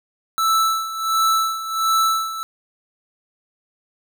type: tone with tremolo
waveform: square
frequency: 1318.5 Hz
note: E6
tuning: in tune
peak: -15 dBFS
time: 0.38-2.43 s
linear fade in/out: 0 ms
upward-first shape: sine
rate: 1.4 Hz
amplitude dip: 75%
effects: none